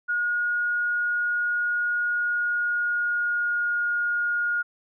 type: tone with pitch glide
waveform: sine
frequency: 1440 to 1429.2 Hz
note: F#6 to F6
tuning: -47 to +40 cents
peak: -22 dBFS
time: 0.08-4.63 s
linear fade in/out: 20 ms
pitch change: -13 cents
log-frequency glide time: 2.06-3.83 s
effects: none